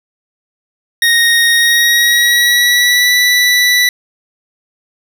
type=tone with pitch glide; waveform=25% pulse; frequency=1864.7 to 1967.6 Hz; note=A#6 to B6; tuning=0 to -7 cents; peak=-4 dBFS; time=1.02-3.89 s; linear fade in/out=2 ms; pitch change=+93 cents; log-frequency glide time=1.53-3.12 s; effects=none